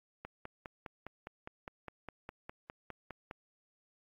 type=click train; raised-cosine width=0.5 ms; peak=-28 dBFS; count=16; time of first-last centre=0.25-3.311 s; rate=4.9 Hz; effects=AAC 32 kbps